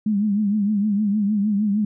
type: tone with vibrato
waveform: sine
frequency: 206.8 Hz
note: G#3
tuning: 7 cents flat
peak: -17 dBFS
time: 0.06-1.85 s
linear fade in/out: 5 ms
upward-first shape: triangle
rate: 6.5 Hz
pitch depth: 99 cents each way
effects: none